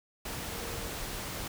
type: tone in noise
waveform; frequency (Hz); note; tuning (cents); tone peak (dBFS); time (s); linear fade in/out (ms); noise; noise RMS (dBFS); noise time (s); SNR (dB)
sine; 464.6; A#4; -6; -46; 0.51-0.91; 5; pink; -38; 0.25-1.48; -11
effects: none